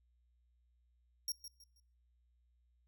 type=tone with echo; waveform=sawtooth; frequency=5588 Hz; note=F8; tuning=in tune; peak=-33 dBFS; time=1.28-1.32 s; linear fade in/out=2 ms; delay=160 ms; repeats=3; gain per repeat=-11 dB; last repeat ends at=1.8 s; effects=noise-tail reverb RT60 0.7 s tail -25 dB re dry + added 60 Hz sine -70 dBFS peak until 2.87 s